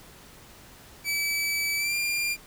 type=tone with pitch glide; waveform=sawtooth; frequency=2300 to 2394 Hz; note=D7 to D7; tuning=-37 to +33 cents; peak=-22 dBFS; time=1.04-2.37 s; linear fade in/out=50 ms; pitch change=+70 cents; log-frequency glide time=1.77-1.96 s; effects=pink hiss -50 dBFS RMS until 2.46 s